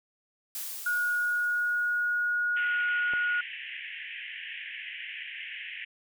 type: noise with exponential decay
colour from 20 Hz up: blue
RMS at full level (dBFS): -35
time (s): 0.55-2.85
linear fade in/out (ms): 2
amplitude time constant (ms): 500
type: tone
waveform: sine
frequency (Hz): 1446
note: F#6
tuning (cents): -40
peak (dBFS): -25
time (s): 0.86-3.41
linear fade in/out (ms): 5
type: band-pass noise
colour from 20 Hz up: pink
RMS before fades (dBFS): -40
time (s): 2.56-5.85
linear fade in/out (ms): 10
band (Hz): 1700 to 3100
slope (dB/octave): 96
type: click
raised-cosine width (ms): 1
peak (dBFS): -27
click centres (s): 3.136
effects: none